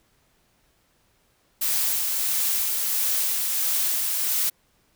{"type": "noise with tremolo", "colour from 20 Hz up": "blue", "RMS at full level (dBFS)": -23, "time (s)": [1.61, 4.5], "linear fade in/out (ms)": 10, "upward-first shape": "sine", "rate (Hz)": 1.5, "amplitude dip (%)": 25, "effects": ["pink hiss -65 dBFS RMS until 4.95 s"]}